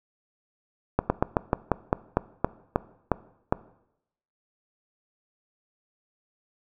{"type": "slowing click train", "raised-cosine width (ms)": 1, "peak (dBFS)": -6, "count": 12, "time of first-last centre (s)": [0.99, 3.525], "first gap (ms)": 110, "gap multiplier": 1.14, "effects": ["noise-tail reverb RT60 0.8 s tail -19 dB re dry"]}